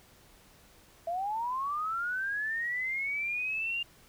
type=linear sweep; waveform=sine; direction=up; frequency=659.3 to 2812 Hz; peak=-30 dBFS; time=1.07-3.83 s; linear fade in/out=5 ms; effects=pink hiss -59 dBFS RMS until 4.08 s